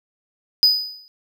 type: tone with exponential decay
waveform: triangle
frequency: 4978 Hz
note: D#8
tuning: in tune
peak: -7 dBFS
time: 0.63-1.08 s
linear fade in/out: 0 ms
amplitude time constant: 97 ms
effects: none